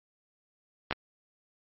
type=clicks; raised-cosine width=0.3 ms; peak=-12 / -12 dBFS; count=2; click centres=0.91 / 0.925 s; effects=low-pass 5000 Hz 12 dB/octave + MP3 32 kbps